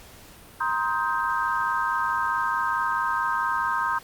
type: chord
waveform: sine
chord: C minor seventh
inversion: third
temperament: just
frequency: 941.9 / 1046.5 / 1255.8 / 1569.8 Hz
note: Bb5 / C6 / Eb6 / G6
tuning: +18 / 0 / +16 / +2 cents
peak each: -28 dBFS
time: 0.6-3.99 s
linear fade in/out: 10 ms
effects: pink hiss -48 dBFS RMS until 4.03 s + Opus 48 kbps